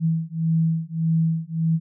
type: beating tone pair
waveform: sine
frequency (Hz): 161.9 / 163.6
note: E3 / E3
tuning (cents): -31 / -13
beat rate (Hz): 1.7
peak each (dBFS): -22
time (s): 0-1.8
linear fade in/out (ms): 50
effects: none